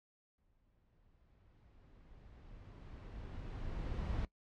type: noise with exponential growth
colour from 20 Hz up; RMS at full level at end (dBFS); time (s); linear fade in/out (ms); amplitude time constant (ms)
brown; -37; 0.38-4.25; 2; 840
effects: noise-tail reverb RT60 0.1 s tail -19 dB re dry + low-pass 4000 Hz 12 dB/octave